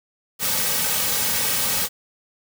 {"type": "noise with comb filter", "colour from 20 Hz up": "white", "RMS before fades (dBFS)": -22, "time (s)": [0.39, 1.89], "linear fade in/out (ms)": 50, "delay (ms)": 2.9, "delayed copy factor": -0.85, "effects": []}